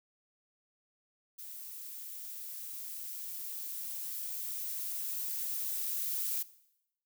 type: noise with level ramp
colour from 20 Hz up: violet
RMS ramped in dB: -46 to -34 dBFS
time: 1.38-6.43 s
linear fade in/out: 10 ms
effects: noise-tail reverb RT60 0.8 s tail -18 dB re dry